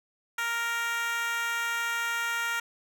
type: tone with high-pass filter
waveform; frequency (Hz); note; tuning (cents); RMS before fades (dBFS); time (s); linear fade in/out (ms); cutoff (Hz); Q
10% pulse; 466.2; A#4; 0; -30; 0.38-2.6; 5; 1300; 2
effects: none